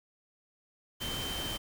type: tone in noise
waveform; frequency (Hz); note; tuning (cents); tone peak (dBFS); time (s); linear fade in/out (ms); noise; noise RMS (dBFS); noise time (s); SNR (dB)
sine; 3106; G7; -17; -37; 1-1.58; 20; pink; -38; 1-1.58; -2
effects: none